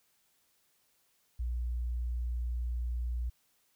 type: tone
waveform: sine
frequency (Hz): 60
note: B1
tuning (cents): -49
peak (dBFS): -31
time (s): 1.39-3.3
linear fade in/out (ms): 10
effects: white hiss -72 dBFS RMS until 3.75 s